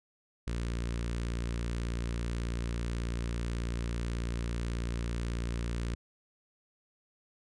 sawtooth tone with notch filter, 58.27 Hz, A#1, in tune, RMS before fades -34 dBFS, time 0.47-5.95 s, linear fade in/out 5 ms, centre 760 Hz, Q 1.2, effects resampled to 22050 Hz

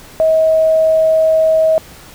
sine tone, 638 Hz, D#5, 43 cents sharp, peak -8 dBFS, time 0.2-1.78 s, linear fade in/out 0 ms, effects pink hiss -38 dBFS RMS until 2.14 s

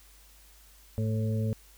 harmonic tone with a mistuned harmonic, 110 Hz, A2, in tune, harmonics 1 / 2 / 4 / 5, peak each -27 / -33 / -39 / -41 dBFS, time 0.98-1.53 s, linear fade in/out 0 ms, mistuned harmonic 1, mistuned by -26 cents, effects added 50 Hz sine -56 dBFS peak until 1.77 s + white hiss -58 dBFS RMS until 1.77 s

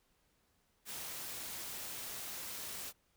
white noise, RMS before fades -44 dBFS, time 0.85-2.93 s, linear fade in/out 50 ms, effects pink hiss -75 dBFS RMS until 3.16 s

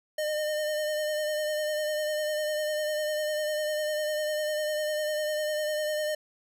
square tone with vibrato, 608 Hz, D#5, 40 cents flat, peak -28 dBFS, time 0.18-6.15 s, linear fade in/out 5 ms, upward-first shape sine, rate 10 Hz, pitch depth 24 cents each way, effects none

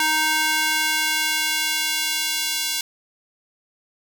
square tone with high-pass filter sweep, 311.1 Hz, D#4, in tune, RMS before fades -22 dBFS, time 0-2.81 s, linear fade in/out 2 ms, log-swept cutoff 1200 to 3500 Hz, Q 0.94, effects none

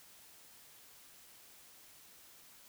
silence, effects white hiss -59 dBFS RMS until 2.68 s

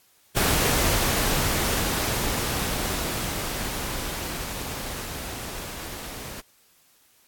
pink noise with level ramp, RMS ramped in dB -21 to -37 dBFS, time 0.36-6.41 s, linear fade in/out 10 ms, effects white hiss -60 dBFS RMS until 7.27 s + AAC 64 kbps

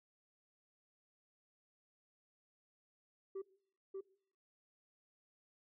sine tone with echo, 387.2 Hz, G4, 21 cents flat, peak -38 dBFS, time 3.35-3.42 s, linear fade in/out 10 ms, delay 590 ms, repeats 1, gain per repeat -2 dB, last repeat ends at 4.01 s, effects noise-tail reverb RT60 0.7 s tail -23 dB re dry + tanh soft clip ceiling -40 dBFS

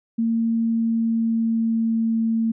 sine tone with pitch glide, 228.2 to 225.8 Hz, A#3 to A3, -37 to +45 cents, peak -18 dBFS, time 0.18-2.52 s, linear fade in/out 10 ms, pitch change -18 cents, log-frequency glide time 0.58-2.19 s, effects none

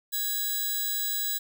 5% pulse tone pair together, 1661.2 / 3924 Hz, G#6 / B7, 0 / -12 cents, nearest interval octave + minor third, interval 1488 cents, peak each -24 / -20 dBFS, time 0.12-1.39 s, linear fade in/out 20 ms, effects none

